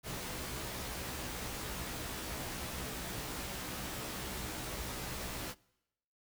pink noise with comb filter, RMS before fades -41 dBFS, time 0.03-5.55 s, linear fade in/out 50 ms, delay 16 ms, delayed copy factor +0.75, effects noise-tail reverb RT60 0.9 s tail -24 dB re dry

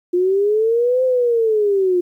sine linear two-way sweep, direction up then down, 350 to 519 to 350 Hz, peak -13 dBFS, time 0.13-2.01 s, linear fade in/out 10 ms, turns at 1.04 s, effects 9-bit

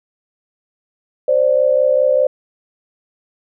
sine tone pair together, 523.3 / 588.3 Hz, C5 / D5, 0 / +3 cents, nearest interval major second, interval 203 cents, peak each -13 / -14 dBFS, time 1.28-2.27 s, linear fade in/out 5 ms, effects none

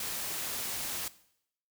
white noise, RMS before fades -36 dBFS, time 0-1.08 s, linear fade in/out 2 ms, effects noise-tail reverb RT60 0.7 s tail -17 dB re dry

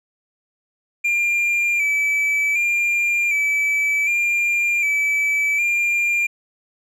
triangle tone with vibrato, 2349 Hz, D7, in tune, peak -15 dBFS, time 1.04-6.27 s, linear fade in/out 10 ms, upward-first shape square, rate 0.66 Hz, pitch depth 34 cents each way, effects none

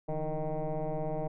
sine tone with frequency modulation, 305.7 Hz, D#4, 30 cents flat, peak -29 dBFS, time 0.08-1.28 s, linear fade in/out 10 ms, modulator 157 Hz, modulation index 2.9, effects tanh soft clip ceiling -27 dBFS

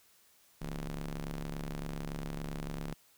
sawtooth ring-modulated tone, 70.6 Hz, C#2, 32 cents sharp, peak -30 dBFS, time 0.61-2.94 s, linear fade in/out 10 ms, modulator 92.3 Hz, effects white hiss -65 dBFS RMS until 3.17 s

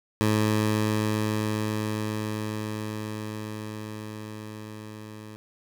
15% pulse tone with level ramp, 107.4 Hz, A2, 41 cents flat, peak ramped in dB -14 to -34 dBFS, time 0.21-5.36 s, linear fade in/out 0 ms, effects none

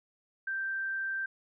sine tone, 1568 Hz, G6, in tune, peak -31 dBFS, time 0.47-1.26 s, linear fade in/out 5 ms, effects none

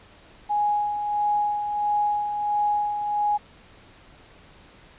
sine tone with tremolo, 830.6 Hz, G#5, in tune, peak -19 dBFS, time 0.49-3.38 s, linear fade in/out 20 ms, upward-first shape sine, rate 1.5 Hz, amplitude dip 50%, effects pink hiss -51 dBFS RMS until 4.98 s + resampled to 8000 Hz

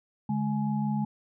sine tone cluster, 144.9 / 210.5 / 842 Hz, D3 / G#3 / G#5, -23 / +24 / +24 cents, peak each -31 / -27 / -36 dBFS, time 0.29-1.05 s, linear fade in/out 5 ms, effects none

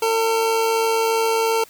25% pulse tone with amplitude modulation, 451.2 Hz, A4, 44 cents sharp, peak -12 dBFS, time 0.02-1.64 s, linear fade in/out 5 ms, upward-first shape sine, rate 103 Hz, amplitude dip 30%, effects white hiss -48 dBFS RMS until 1.69 s

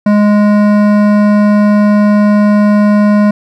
sine tone with hard clipping, 207.7 Hz, G#3, in tune, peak -7 dBFS, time 0.06-3.31 s, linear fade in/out 5 ms, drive 14 dB, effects none

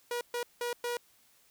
sawtooth tone bursts at uneven times, 481 Hz, B4, 46 cents flat, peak -28 dBFS, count 4, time 0.11-0.21 / 0.34-0.43 / 0.61-0.73 / 0.84-0.97 s, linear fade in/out 2 ms, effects white hiss -65 dBFS RMS until 1.5 s

